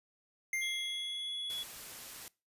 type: tone with exponential decay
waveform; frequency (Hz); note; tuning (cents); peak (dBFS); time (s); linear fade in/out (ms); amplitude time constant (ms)
square; 2100; C7; +6; -32; 0.53-1.73; 2; 260
type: tone with pitch glide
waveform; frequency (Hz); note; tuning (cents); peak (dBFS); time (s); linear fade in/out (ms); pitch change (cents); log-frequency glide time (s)
triangle; 3342 to 3379; G#7 to G#7; +10 to +29; -35; 0.61-1.64; 20; +19; 0.84-1.29
type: noise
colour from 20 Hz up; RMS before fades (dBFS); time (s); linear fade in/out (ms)
white; -47; 1.5-2.28; 0
effects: noise-tail reverb RT60 0.3 s tail -23 dB re dry + resampled to 32000 Hz